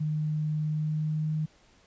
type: tone with pitch glide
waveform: sine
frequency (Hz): 153.1 to 155.06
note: D#3 to D#3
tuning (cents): -28 to -6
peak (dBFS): -26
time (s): 0-1.46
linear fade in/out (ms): 10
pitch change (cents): +22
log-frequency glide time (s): 0.59-1.34
effects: pink hiss -61 dBFS RMS until 1.86 s + resampled to 16000 Hz